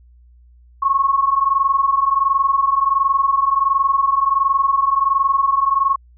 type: tone pair together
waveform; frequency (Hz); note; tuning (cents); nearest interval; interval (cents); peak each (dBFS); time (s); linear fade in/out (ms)
sine; 1078.6 / 1100; C#6 / C#6; -48 / -14; unison; 34; -18 / -15; 0.82-5.96; 10
effects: added 60 Hz sine -45 dBFS peak until 6.17 s